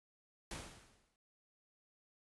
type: noise with exponential decay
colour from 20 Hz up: pink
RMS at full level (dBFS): -43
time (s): 0.51-1.16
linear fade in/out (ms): 2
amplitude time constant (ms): 140
effects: resampled to 24000 Hz